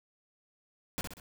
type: noise with echo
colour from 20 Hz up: pink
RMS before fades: -34 dBFS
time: 0.98-1.01 s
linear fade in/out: 0 ms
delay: 63 ms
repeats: 3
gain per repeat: -6 dB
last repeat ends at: 1.199 s
effects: none